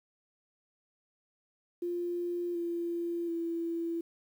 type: tone with pitch steps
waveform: sine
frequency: 349.2 / 342 / 335 Hz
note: F4 / F4 / E4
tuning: 0 / -36 / +28 cents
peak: -31 dBFS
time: 1.82-4.01 s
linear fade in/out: 5 ms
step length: 730 ms
effects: 10-bit